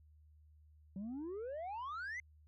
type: exponential sweep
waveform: sine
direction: up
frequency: 185 to 2100 Hz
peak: -38 dBFS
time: 0.96-2.2 s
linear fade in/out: 2 ms
effects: tanh soft clip ceiling -40 dBFS + added 76 Hz sine -61 dBFS peak until 2.47 s